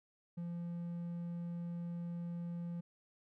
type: tone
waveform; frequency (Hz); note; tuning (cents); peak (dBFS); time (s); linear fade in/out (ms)
triangle; 171.9; F3; -27; -37; 0.37-2.81; 10
effects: none